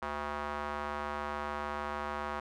square tone with band-pass filter, 73.42 Hz, D2, in tune, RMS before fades -37 dBFS, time 0.02-2.4 s, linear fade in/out 5 ms, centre 1100 Hz, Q 1.8, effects none

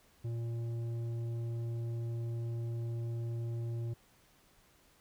sine tone with tanh clipping, 116.54 Hz, A#2, in tune, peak -36 dBFS, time 0.24-3.94 s, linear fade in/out 10 ms, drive 9 dB, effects pink hiss -66 dBFS RMS until 5 s

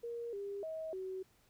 sine tone with pitch steps, 470 / 400.9 / 638 / 376.8 Hz, A#4 / G4 / D#5 / F#4, +14 / +39 / +43 / +32 cents, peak -39 dBFS, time 0.03-1.23 s, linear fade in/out 10 ms, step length 300 ms, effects pink hiss -70 dBFS RMS until 1.49 s

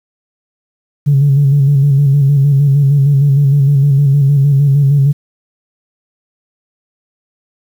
sine tone with vibrato, 140.4 Hz, C#3, 22 cents sharp, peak -5 dBFS, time 1.06-5.13 s, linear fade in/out 20 ms, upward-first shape square, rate 6.5 Hz, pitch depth 46 cents each way, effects tanh soft clip ceiling -2 dBFS + 7-bit

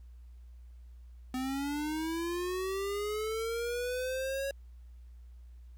square linear sweep, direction up, 253.5 to 554.4 Hz, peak -33 dBFS, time 1.34-4.51 s, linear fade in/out 2 ms, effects added 60 Hz sine -48 dBFS peak until 5.77 s + pink hiss -75 dBFS RMS until 5.77 s

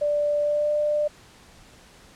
sine tone with pitch glide, 588 to 595.9 Hz, D5 to D5, +2 to +25 cents, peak -20 dBFS, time 0.01-1.08 s, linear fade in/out 10 ms, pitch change +23 cents, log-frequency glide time 0.41-0.71 s, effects pink hiss -51 dBFS RMS until 2.15 s + low-pass 9000 Hz 12 dB/octave

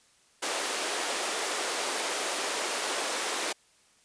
pink high-pass noise, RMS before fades -31 dBFS, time 0.42-3.53 s, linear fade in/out 10 ms, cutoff 370 Hz, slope 24 dB/octave, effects white hiss -63 dBFS RMS until 4.04 s + resampled to 22050 Hz

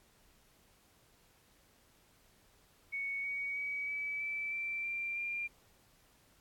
sine tone with pitch steps, 2223 / 2246 / 2270 / 2293 / 2317 / 2342 / 2366 / 2391 Hz, C#7 / C#7 / C#7 / D7 / D7 / D7 / D7 / D7, +4 / +22 / +41 / -42 / -24 / -5 / +12 / +30 cents, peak -35 dBFS, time 2.92-5.48 s, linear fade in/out 20 ms, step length 320 ms, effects pink hiss -67 dBFS RMS until 6.4 s + AAC 64 kbps

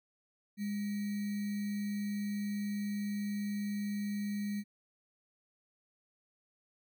sine tone with sample-and-hold, 204.7 Hz, G#3, 25 cents flat, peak -33 dBFS, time 0.57-4.64 s, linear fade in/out 50 ms, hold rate 2100 Hz, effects none

